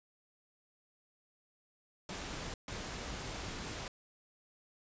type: noise bursts at uneven times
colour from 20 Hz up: pink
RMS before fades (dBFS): -42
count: 2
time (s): 2.09-2.54 / 2.68-3.88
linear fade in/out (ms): 2
effects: resampled to 16000 Hz